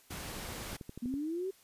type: noise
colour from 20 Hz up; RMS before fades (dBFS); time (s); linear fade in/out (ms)
pink; -42; 0.1-0.77; 10
type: click train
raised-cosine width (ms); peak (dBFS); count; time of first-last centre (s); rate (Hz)
3; -30; 6; 0.73-1.14; 12.2
type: linear sweep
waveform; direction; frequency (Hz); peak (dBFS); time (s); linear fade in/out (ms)
sine; up; 233.1 to 392; -33; 1.02-1.51; 10
effects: white hiss -63 dBFS RMS until 1.63 s + resampled to 32000 Hz